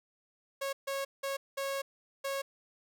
sawtooth tone bursts at uneven times, 549 Hz, C#5, 17 cents flat, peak -29 dBFS, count 5, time 0.61-0.73 / 0.87-1.05 / 1.23-1.37 / 1.57-1.82 / 2.24-2.42 s, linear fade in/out 10 ms, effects none

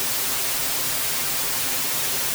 white noise with comb filter, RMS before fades -24 dBFS, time 0-2.34 s, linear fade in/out 0 ms, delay 7.6 ms, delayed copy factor +1, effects none

